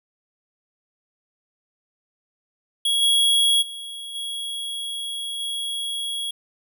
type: tone with level steps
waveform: square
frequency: 3322 Hz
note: G#7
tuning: in tune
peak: -19 / -16 / -33 / -28 / -26 dBFS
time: 2.85-6.31 s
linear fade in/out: 5 ms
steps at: 3.01 / 3.61 / 4.14 / 5.39 s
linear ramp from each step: 20 ms
effects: none